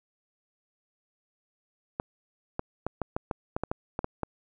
clicks, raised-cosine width 1 ms, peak -15 dBFS, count 12, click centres 1.999 / 2.594 / 2.866 / 3.017 / 3.165 / 3.312 / 3.565 / 3.636 / 3.715 / 3.991 / 4.044 / 4.233 s, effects none

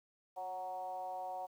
sine tone with frequency modulation, 740 Hz, F#5, in tune, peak -39 dBFS, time 0.36-1.47 s, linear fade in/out 20 ms, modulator 189 Hz, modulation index 0.83, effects 11-bit

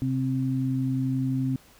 sine tone pair together, 131.21 / 262.7 Hz, C3 / C4, +5 / +7 cents, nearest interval octave, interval 1202 cents, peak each -26 dBFS, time 0.02-1.56 s, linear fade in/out 0 ms, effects pink hiss -55 dBFS RMS until 1.79 s

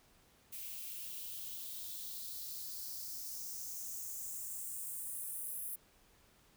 violet noise with high-pass filter sweep, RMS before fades -44 dBFS, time 0.52-5.76 s, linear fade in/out 10 ms, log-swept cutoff 2400 to 11000 Hz, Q 3.4, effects pink hiss -67 dBFS RMS until 6.56 s

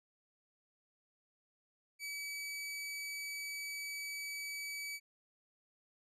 sawtooth tone, 2287 Hz, D7, 47 cents flat, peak -37 dBFS, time 1.99-5 s, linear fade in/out 50 ms, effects resampled to 32000 Hz

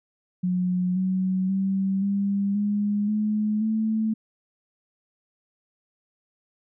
sine tone with pitch steps, 181.2 / 187.05 / 193.09 / 199.32 / 205.8 / 212.4 / 219.3 Hz, F#3 / F#3 / G3 / G3 / G#3 / G#3 / A3, -36 / +19 / -26 / +29 / -16 / +39 / -6 cents, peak -21 dBFS, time 0.43-4.14 s, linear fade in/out 10 ms, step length 530 ms, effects none

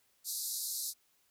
white band-pass noise, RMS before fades -38 dBFS, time 0.24-0.94 s, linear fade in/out 50 ms, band 3900 to 14000 Hz, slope 96 dB/octave, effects white hiss -72 dBFS RMS until 1.3 s

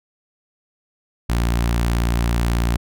sawtooth tone with notch filter, 58.27 Hz, A#1, in tune, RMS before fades -19 dBFS, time 1.29-2.77 s, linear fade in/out 10 ms, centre 480 Hz, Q 1.9, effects none

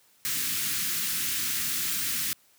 white band-stop noise, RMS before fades -29 dBFS, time 0.25-2.33 s, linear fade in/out 0 ms, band 310 to 1400 Hz, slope 24 dB/octave, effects white hiss -62 dBFS RMS until 2.58 s + high-pass 80 Hz 12 dB/octave

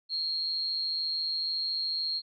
sine tone with amplitude modulation, 4249 Hz, C8, 26 cents sharp, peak -24 dBFS, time 0.09-2.22 s, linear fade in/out 50 ms, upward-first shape sine, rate 166 Hz, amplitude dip 65%, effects tanh soft clip ceiling -23 dBFS + MP3 48 kbps

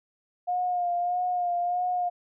sine tone with vibrato, 712 Hz, F5, 33 cents sharp, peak -24 dBFS, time 0.47-2.1 s, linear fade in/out 20 ms, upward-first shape sine, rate 1.6 Hz, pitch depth 30 cents each way, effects none

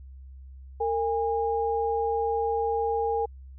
sine tone pair together, 456.6 / 814.7 Hz, A#4 / G#5, -36 / -33 cents, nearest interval minor seventh, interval 1003 cents, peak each -26 / -27 dBFS, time 0.8-3.26 s, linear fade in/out 10 ms, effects added 66 Hz sine -42 dBFS peak until 3.58 s

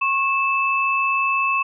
sine tone pair together, 1091 / 2627 Hz, C#6 / E7, -28 / -7 cents, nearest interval octave + minor third, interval 1521 cents, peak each -20 dBFS, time 0.01-1.63 s, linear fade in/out 10 ms, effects none

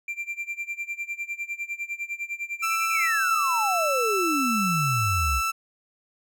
triangle tone with tremolo, 2365 Hz, D7, 12 cents sharp, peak -25 dBFS, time 0.08-3.09 s, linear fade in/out 2 ms, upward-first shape sine, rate 9.9 Hz, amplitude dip 90%
30% pulse tone, 1325 Hz, E6, 9 cents sharp, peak -21 dBFS, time 2.62-5.52 s, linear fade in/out 20 ms
sine exponential sweep, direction down, 2521 to 61.3 Hz, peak -24 dBFS, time 2.89-5.42 s, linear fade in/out 50 ms
effects none

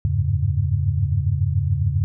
sine tone cluster, 83.7 / 96.8 / 104 / 138.5 Hz, E2 / G2 / G#2 / C#3, +27 / -21 / +3 / -1 cents, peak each -23 dBFS, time 0.05-2.04 s, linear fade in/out 0 ms, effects none

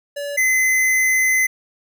square tone pair in turn, 573 / 2042 Hz, D5 / C7, -43 / -43 cents, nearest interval octave + minor seventh, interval 2200 cents, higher second, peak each -25 / -15 dBFS, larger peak second, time 0.16-0.37 / 0.37-1.47 s, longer second, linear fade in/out 10 ms, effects none

